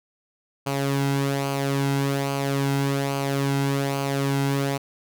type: tone with flanger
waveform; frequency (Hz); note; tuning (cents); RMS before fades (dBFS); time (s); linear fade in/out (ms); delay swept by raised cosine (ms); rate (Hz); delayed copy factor
sawtooth; 138.59; C#3; 0; -24; 0.66-4.78; 10; 0.54 to 1.74; 1.2; -0.55
effects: none